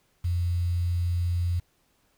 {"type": "tone with quantisation", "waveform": "sine", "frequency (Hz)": 87.31, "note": "F2", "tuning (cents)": 0, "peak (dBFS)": -23, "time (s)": [0.24, 1.6], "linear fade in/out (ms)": 10, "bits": 8, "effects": ["pink hiss -68 dBFS RMS until 2.17 s"]}